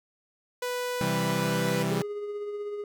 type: tone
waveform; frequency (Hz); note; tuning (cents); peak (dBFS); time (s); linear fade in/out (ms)
sawtooth; 493.9; B4; 0; -25; 0.62-1.83; 5
type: chord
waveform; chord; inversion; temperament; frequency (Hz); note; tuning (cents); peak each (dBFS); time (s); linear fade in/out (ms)
sawtooth; C major; none; equal; 130.81 / 164.81 / 196; C3 / E3 / G3; 0 / 0 / 0; -28 / -26 / -26; 1.01-2.02; 0
type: tone with tremolo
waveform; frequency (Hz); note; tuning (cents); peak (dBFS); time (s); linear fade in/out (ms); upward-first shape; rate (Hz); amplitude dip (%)
triangle; 413; G#4; -10; -28; 1.91-2.84; 2; triangle; 16; 40
effects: none